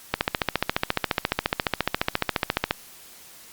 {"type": "click train", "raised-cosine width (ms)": 0.3, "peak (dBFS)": -4, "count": 38, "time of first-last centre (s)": [0.14, 2.709], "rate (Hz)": 14.4, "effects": ["white hiss -47 dBFS RMS until 3.52 s", "Opus 48 kbps"]}